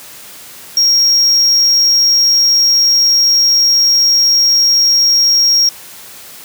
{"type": "tone", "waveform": "triangle", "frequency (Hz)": 5588, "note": "F8", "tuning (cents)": 0, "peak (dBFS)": -6, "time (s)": [0.77, 5.69], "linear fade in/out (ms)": 2, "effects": ["white hiss -34 dBFS RMS until 6.44 s", "high-pass 60 Hz 12 dB/octave"]}